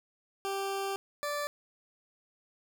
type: tone pair in turn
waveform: 20% pulse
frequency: 392 / 584.5 Hz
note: G4 / D5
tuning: 0 / -8 cents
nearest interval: perfect fifth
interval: 692 cents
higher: second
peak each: -27 dBFS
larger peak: neither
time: 0.45-0.96 / 1.23-1.47 s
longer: first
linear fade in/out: 0 ms
effects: none